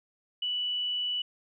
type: tone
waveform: sine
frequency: 2960 Hz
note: F#7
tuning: in tune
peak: -28 dBFS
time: 0.42-1.22 s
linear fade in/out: 5 ms
effects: none